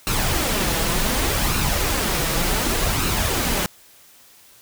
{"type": "noise with flanger", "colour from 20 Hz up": "pink", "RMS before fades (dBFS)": -21, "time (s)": [0.07, 3.66], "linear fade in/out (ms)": 0, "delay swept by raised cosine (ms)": [0.74, 6.14], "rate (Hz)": 0.67, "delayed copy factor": 0.5, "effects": ["white hiss -50 dBFS RMS until 4.61 s"]}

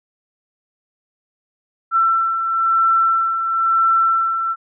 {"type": "beating tone pair", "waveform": "sine", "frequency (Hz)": [1341, 1342], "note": ["E6", "E6"], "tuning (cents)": [29, 31], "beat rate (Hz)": 1, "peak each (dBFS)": [-23, -14], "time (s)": [1.91, 4.56], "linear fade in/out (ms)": 50, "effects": []}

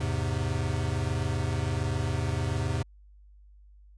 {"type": "chord", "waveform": "square", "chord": "E augmented", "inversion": "none", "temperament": "equal", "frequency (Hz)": [82.41, 103.83, 130.81], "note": ["E2", "G#2", "B#2"], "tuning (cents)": [0, 0, 0], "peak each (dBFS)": -32, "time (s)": [0, 2.83], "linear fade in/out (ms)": 10, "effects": ["added 50 Hz sine -51 dBFS peak until 3.97 s", "resampled to 22050 Hz"]}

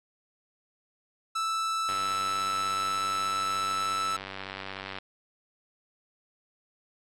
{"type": "tone", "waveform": "45% pulse", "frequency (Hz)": 1318.5, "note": "E6", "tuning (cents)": 0, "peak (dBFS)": -27, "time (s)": [1.35, 4.17], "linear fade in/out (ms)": 10}
{"type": "click train", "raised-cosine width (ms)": 0.3, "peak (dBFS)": -21, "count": 300, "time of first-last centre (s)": [1.89, 4.985], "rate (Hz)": 96.6}
{"effects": ["low-pass 9000 Hz 12 dB/octave", "AAC 64 kbps"]}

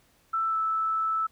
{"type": "tone with pitch glide", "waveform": "sine", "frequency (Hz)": [1327, 1313.3], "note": ["E6", "E6"], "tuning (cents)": [11, -7], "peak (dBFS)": -24, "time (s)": [0.33, 1.27], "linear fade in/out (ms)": 10, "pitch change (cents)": -18, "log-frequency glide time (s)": [0.47, 0.57], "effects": ["pink hiss -64 dBFS RMS until 1.31 s"]}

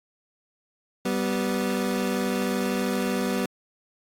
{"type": "tone pair together", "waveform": "25% pulse", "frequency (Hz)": [194.2, 246.9], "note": ["G3", "B3"], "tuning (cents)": [-16, 0], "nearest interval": "major third", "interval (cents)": 416, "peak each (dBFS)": -23, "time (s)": [1.05, 3.46], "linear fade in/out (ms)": 5, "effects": ["AAC 64 kbps"]}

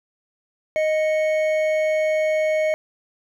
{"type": "tone pair together", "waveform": "triangle", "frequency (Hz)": [622.3, 2213], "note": ["D#5", "C#7"], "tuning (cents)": [0, -3], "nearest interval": "octave + minor seventh", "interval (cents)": 2197, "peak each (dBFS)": [-16, -27], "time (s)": [0.76, 2.74], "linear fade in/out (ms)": 0, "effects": []}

